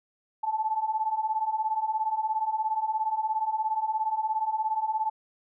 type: beating tone pair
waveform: sine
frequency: 860 / 877 Hz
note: A5 / A5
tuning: -40 / -6 cents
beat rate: 17 Hz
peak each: -30 / -27 dBFS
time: 0.43-5.1 s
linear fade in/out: 10 ms
effects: none